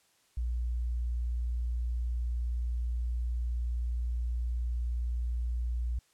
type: tone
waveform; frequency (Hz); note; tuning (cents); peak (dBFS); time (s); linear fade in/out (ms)
sine; 59.6; A#1; +39; -29; 0.37-5.99; 5
effects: white hiss -68 dBFS RMS until 6.13 s + low-pass 10000 Hz 12 dB/octave